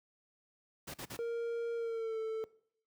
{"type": "noise bursts", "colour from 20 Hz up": "pink", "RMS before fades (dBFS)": -43, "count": 3, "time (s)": [0.87, 1.17], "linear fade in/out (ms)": 10, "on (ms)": 72, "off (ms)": 42}
{"type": "tone with pitch glide", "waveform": "triangle", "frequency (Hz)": [466.2, 442.6], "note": ["A#4", "A4"], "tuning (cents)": [0, 10], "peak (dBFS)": -32, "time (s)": [1.19, 2.44], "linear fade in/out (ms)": 0, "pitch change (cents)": -90, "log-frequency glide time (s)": [1.75, 2.19]}
{"effects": ["noise-tail reverb RT60 0.6 s tail -20 dB re dry", "high-pass 80 Hz 12 dB/octave"]}